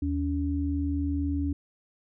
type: tone pair together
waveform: sine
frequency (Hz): 79.03 / 283.1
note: D#2 / C#4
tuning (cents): +28 / +37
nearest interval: octave + minor seventh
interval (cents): 2209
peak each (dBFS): -28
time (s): 0.02-1.53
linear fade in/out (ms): 5
effects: none